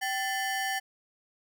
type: ring-modulated tone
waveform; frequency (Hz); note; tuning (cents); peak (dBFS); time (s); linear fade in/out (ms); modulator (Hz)
35% pulse; 1269; D#6; +34; -24; 0.01-0.8; 20; 495
effects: none